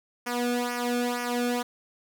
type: tone with flanger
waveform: sawtooth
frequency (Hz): 243.1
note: B3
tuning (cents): -27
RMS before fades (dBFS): -28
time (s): 0.26-1.63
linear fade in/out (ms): 10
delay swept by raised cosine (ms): 0.25 to 1.04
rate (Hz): 2.1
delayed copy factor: -0.8
effects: none